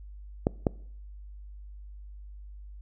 clicks, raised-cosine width 2 ms, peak -9 dBFS, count 2, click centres 0.469 / 0.668 s, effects noise-tail reverb RT60 0.6 s tail -23 dB re dry + added 50 Hz sine -42 dBFS peak until 2.81 s

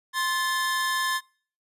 45% pulse tone cluster, 1049 / 1740 / 3694 Hz, C6 / A6 / A#7, +4 / -20 / -16 cents, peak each -27 / -27 / -34 dBFS, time 0.13-1.21 s, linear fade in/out 50 ms, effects noise-tail reverb RT60 0.5 s tail -26 dB re dry + resampled to 32000 Hz

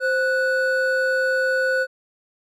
triangle tone pair together, 522.6 / 1478 Hz, C5 / F#6, -2 / -2 cents, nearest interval octave + tritone, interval 1800 cents, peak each -19 dBFS, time 0-1.87 s, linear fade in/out 50 ms, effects none

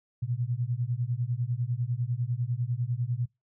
sine beating tone pair, 116.8 / 126.8 Hz, A#2 / B2, +4 / +46 cents, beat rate 10 Hz, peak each -30 dBFS, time 0.22-3.26 s, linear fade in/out 10 ms, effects noise-tail reverb RT60 0.2 s tail -23 dB re dry

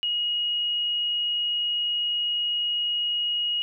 sine tone, 2888 Hz, F#7, 43 cents flat, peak -23 dBFS, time 0.03-3.62 s, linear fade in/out 0 ms, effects none

